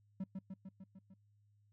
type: tone with echo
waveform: triangle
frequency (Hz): 190.7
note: G3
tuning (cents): -47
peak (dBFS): -35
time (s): 0.2-0.24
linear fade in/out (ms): 5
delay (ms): 150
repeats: 6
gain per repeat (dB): -3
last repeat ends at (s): 1.14
effects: noise-tail reverb RT60 0.1 s tail -25 dB re dry + added 103 Hz sine -68 dBFS peak until 1.72 s